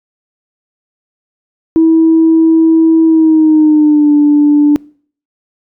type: tone with pitch glide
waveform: sine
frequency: 324.2 to 293.9 Hz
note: E4 to D4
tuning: -29 to +1 cents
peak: -3 dBFS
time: 1.76-4.76 s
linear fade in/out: 0 ms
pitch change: -170 cents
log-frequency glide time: 3.05-4.13 s
effects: noise-tail reverb RT60 0.5 s tail -25 dB re dry + tanh soft clip ceiling 0 dBFS